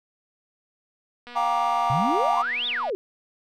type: click train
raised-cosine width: 0.3 ms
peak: -26 dBFS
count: 395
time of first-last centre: 1.27-2.898 s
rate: 242 Hz
type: chord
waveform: triangle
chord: G minor seventh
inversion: third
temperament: just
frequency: 705.6 / 784 / 940.8 / 1176 Hz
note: F5 / G5 / Bb5 / D6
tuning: +18 / 0 / +16 / +2 cents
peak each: -24 / -26 / -24 / -24 dBFS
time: 1.35-2.43 s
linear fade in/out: 20 ms
type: exponential two-way sweep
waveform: sine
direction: up then down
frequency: 118.5 to 3800 to 357.7 Hz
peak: -24 dBFS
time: 1.9-2.95 s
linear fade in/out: 0 ms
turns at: 2.67 s
effects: none